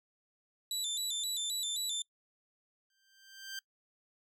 25% pulse tone with vibrato, 3736 Hz, A#7, 3 cents sharp, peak -29 dBFS, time 0.71-2.02 s, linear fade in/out 2 ms, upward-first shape square, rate 3.8 Hz, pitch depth 88 cents each way
15% pulse tone with exponential growth, 1575 Hz, G6, 8 cents sharp, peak -31 dBFS, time 2.9-3.59 s, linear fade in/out 2 ms, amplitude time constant 150 ms
effects noise-tail reverb RT60 0.1 s tail -23 dB re dry

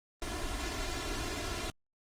pink noise with comb filter, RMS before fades -36 dBFS, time 0.22-1.7 s, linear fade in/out 0 ms, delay 2.9 ms, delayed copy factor +0.8, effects low-pass 8000 Hz 12 dB/octave + Opus 24 kbps

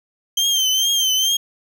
30% pulse tone with vibrato, 3136 Hz, G7, in tune, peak -13 dBFS, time 0.37-1.37 s, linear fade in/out 5 ms, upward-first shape triangle, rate 2.3 Hz, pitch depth 73 cents each way, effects none

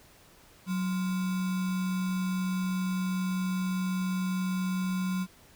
sine tone with sample-and-hold, 185 Hz, F#3, in tune, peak -27 dBFS, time 0.66-5.27 s, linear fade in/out 50 ms, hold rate 1225 Hz, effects pink hiss -57 dBFS RMS until 5.55 s

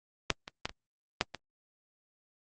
clicks, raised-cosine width 0.2 ms, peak -6 / -23 / -13 / -23 / -7 / -19 dBFS, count 6, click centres 0.303 / 0.479 / 0.655 / 0.694 / 1.211 / 1.347 s, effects low-pass 7000 Hz 12 dB/octave + Opus 32 kbps

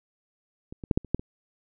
clicks, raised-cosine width 3 ms, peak -26 / -24 / -8 / -8 / -30 / -9 / -25 dBFS, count 7, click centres 0.725 / 0.838 / 0.912 / 0.975 / 1.047 / 1.146 / 1.195 s, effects none

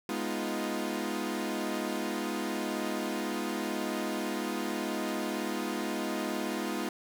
sawtooth chord, F half-diminished seventh, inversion first, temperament equal, 207.7 / 246.9 / 311.1 / 349.2 Hz, Ab3 / Cb4 / Eb4 / F4, 0 / 0 / 0 / 0 cents, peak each -33 dBFS, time 0.09-6.89 s, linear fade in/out 2 ms, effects none

